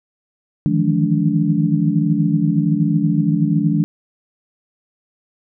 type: tone cluster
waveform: sine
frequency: 153.7 / 162 / 175 / 211.9 / 288.9 Hz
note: D#3 / E3 / F3 / G#3 / D4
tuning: -21 / -30 / +4 / +35 / -28 cents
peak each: -20 dBFS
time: 0.66-3.84 s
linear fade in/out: 0 ms
effects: none